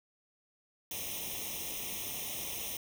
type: noise with comb filter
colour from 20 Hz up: white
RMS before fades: -39 dBFS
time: 0.91-2.77 s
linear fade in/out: 2 ms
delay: 0.33 ms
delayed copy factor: +1
effects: none